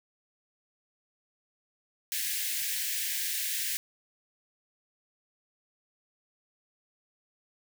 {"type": "high-pass noise", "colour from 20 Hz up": "white", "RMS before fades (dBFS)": -32, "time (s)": [2.12, 3.77], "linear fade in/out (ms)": 0, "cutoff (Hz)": 1600, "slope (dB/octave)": 96, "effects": []}